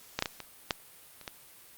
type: clicks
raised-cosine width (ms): 0.2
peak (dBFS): -12 / -9 / -15 / -22 / -9 / -30 / -19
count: 7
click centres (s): 0.19 / 0.224 / 0.258 / 0.403 / 0.708 / 1.213 / 1.278
effects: white hiss -54 dBFS RMS until 1.77 s + Opus 48 kbps